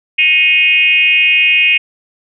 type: tone with frequency modulation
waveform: sine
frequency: 2503 Hz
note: D#7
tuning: 10 cents sharp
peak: -7 dBFS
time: 0.18-1.78 s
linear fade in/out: 10 ms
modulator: 321 Hz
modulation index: 0.91
effects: none